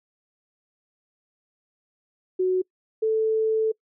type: tone pair in turn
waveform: sine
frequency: 370 / 440 Hz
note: F#4 / A4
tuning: 0 / 0 cents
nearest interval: minor third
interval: 300 cents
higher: second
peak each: -19 dBFS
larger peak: neither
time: 2.39-2.62 / 3.02-3.72 s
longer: second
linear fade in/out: 10 ms
effects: noise-tail reverb RT60 0.1 s tail -25 dB re dry